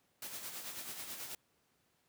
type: noise with tremolo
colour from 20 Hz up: white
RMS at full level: -43 dBFS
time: 0.22-1.35 s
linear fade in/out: 2 ms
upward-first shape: sine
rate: 9.2 Hz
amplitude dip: 50%
effects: pink hiss -75 dBFS RMS until 2.08 s + high-pass 100 Hz 12 dB/octave